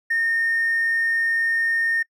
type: tone with hard clipping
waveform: sine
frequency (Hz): 1831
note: A#6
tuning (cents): -32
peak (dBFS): -19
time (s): 0.1-2.03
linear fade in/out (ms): 10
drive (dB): 1
effects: noise-tail reverb RT60 0.1 s tail -23 dB re dry